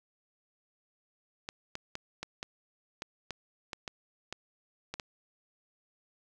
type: clicks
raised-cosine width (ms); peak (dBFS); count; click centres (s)
0.2; -20; 12; 1.489 / 1.754 / 1.954 / 2.23 / 2.429 / 3.021 / 3.307 / 3.732 / 3.878 / 4.326 / 4.94 / 4.998
effects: none